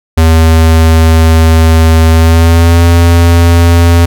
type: tone with pitch glide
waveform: square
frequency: 81 to 85.08 Hz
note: E2 to F2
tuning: -30 to -45 cents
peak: -3 dBFS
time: 0.17-4.06 s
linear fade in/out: 10 ms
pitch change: +85 cents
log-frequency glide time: 2.1-2.84 s
effects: none